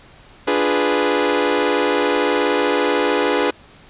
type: chord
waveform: sawtooth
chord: D diminished seventh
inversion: none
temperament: equal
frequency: 293.7 / 349.2 / 415.3 / 493.9 Hz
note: D4 / F4 / Ab4 / Cb5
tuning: 0 / 0 / 0 / 0 cents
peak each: -18 / -20 / -16 / -16 dBFS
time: 0.47-3.51 s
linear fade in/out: 10 ms
effects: pink hiss -46 dBFS RMS until 3.89 s + resampled to 8000 Hz